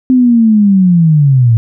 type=linear sweep; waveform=sine; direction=down; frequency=259.5 to 110 Hz; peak=-4 dBFS; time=0.1-1.57 s; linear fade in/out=0 ms; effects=none